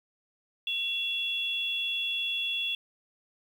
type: tone pair together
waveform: sine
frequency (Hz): 2726 / 3383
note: F7 / G#7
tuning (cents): -43 / +31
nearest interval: major third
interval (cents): 374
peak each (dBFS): -32 / -30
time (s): 0.67-2.75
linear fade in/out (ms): 2
effects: 9-bit